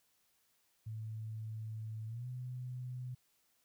sine tone with pitch glide, 110 to 125.63 Hz, A2 to B2, 0 to +30 cents, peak -40 dBFS, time 0.86-3.15 s, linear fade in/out 10 ms, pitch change +230 cents, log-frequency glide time 2.07-2.27 s, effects white hiss -75 dBFS RMS until 3.64 s

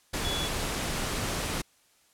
sine tone in noise, 3400 Hz, G#7, 40 cents sharp, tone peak -32 dBFS, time 0.24-0.48 s, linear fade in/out 10 ms, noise pink, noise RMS -31 dBFS, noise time 0.13-1.62 s, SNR -4 dB, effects white hiss -64 dBFS RMS until 2.13 s + low-pass 11000 Hz 12 dB/octave

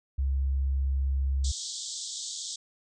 sine tone, 67.6 Hz, C#2, 43 cents flat, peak -24 dBFS, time 0.18-1.52 s, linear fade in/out 10 ms
white band-pass noise, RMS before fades -37 dBFS, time 1.44-2.56 s, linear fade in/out 5 ms, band 3300 to 8100 Hz, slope 96 dB/octave
effects none

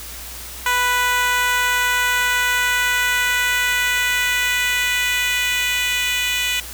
10% pulse tone with high-pass filter sweep, 493.9 Hz, B4, in tune, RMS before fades -19 dBFS, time 0.66-6.6 s, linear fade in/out 2 ms, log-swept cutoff 1000 to 2600 Hz, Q 1.6, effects added 60 Hz sine -38 dBFS peak until 6.73 s + white hiss -34 dBFS RMS until 6.73 s

